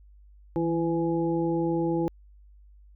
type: harmonic tone with a mistuned harmonic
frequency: 167.3 Hz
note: E3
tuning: 26 cents sharp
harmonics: 1 / 2 / 3 / 5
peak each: -30 / -25 / -32 / -35 dBFS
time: 0.56-2.08 s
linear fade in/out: 0 ms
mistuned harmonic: 1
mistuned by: -37 cents
effects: added 50 Hz sine -50 dBFS peak until 2.95 s